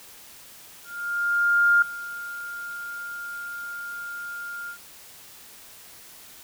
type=tone with ADSR envelope; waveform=sine; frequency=1406 Hz; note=F6; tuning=11 cents sharp; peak=-14 dBFS; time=0.84-4.78 s; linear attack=980 ms; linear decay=4 ms; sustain=-18 dB; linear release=87 ms; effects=white hiss -47 dBFS RMS until 6.43 s